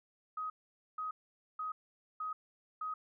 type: tone bursts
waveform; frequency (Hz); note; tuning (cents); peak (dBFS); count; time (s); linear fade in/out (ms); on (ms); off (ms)
sine; 1259; D#6; +20; -36; 5; 0.37-2.94; 5; 130; 480
effects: none